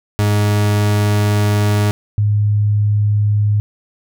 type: tone pair in turn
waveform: 40% pulse / sine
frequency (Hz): 103.83 / 104.27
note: G#2 / G#2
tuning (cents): 0 / +7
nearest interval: unison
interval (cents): 7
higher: second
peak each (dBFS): -11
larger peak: neither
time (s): 0.19-1.91 / 2.18-3.6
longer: first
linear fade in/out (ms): 0
effects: none